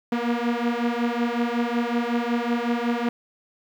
sawtooth beating tone pair, 234.9 / 240.3 Hz, A#3 / B3, +13 / -47 cents, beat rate 5.4 Hz, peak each -21 dBFS, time 0.12-3.09 s, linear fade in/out 5 ms, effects low-pass 3000 Hz 12 dB/octave + 9-bit

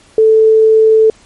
sine tone, 440 Hz, A4, in tune, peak -4 dBFS, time 0.18-1.1 s, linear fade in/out 2 ms, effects pink hiss -45 dBFS RMS until 1.25 s + MP3 48 kbps

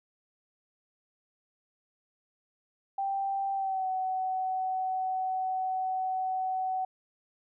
sine tone with pitch glide, 784 to 751.2 Hz, G5 to F#5, 0 to +26 cents, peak -28 dBFS, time 2.98-6.85 s, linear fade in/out 5 ms, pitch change -74 cents, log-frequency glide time 3.54-3.87 s, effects none

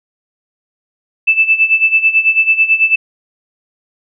sine tone with tremolo, 2637 Hz, E7, in tune, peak -5 dBFS, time 1.27-2.96 s, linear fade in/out 10 ms, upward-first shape sine, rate 9.1 Hz, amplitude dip 80%, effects none

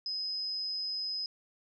sine tone with amplitude modulation, 5060 Hz, D#8, 28 cents sharp, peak -31 dBFS, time 0.06-1.26 s, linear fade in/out 2 ms, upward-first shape sine, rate 178 Hz, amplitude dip 35%, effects none

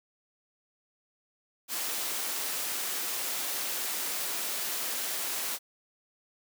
white high-pass noise, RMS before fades -33 dBFS, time 1.68-5.59 s, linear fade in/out 50 ms, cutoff 280 Hz, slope 12 dB/octave, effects none

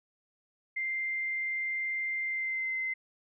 sine tone with pitch glide, 2093 to 2065 Hz, C7 to C7, 0 to -23 cents, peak -30 dBFS, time 0.76-2.94 s, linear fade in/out 10 ms, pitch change -23 cents, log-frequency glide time 2.24-2.76 s, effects none

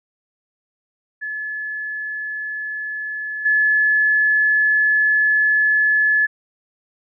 sine tone with level steps, 1717 Hz, A6, 43 cents flat, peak -24 / -13 dBFS, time 1.21-6.27 s, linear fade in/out 20 ms, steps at 3.45 s, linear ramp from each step 10 ms, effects none

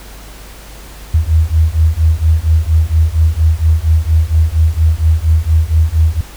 sine beating tone pair, 77.78 / 82.08 Hz, D#2 / E2, 0 / -7 cents, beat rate 4.3 Hz, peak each -11 dBFS, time 1.14-6.21 s, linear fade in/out 5 ms, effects added 50 Hz sine -32 dBFS peak until 6.36 s + pink hiss -36 dBFS RMS until 6.36 s

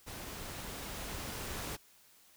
pink noise with level ramp, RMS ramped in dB -45 to -40 dBFS, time 0.06-1.77 s, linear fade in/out 20 ms, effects white hiss -63 dBFS RMS until 2.36 s

